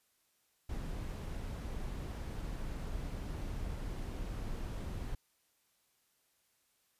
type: noise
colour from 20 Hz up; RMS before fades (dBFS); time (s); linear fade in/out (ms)
brown; -40; 0.69-5.15; 5
effects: white hiss -75 dBFS RMS until 6.99 s + resampled to 32000 Hz